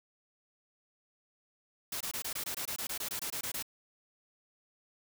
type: noise bursts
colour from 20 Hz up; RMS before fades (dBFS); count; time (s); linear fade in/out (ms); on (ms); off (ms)
white; -37; 16; 1.92-3.626; 5; 86; 22
effects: none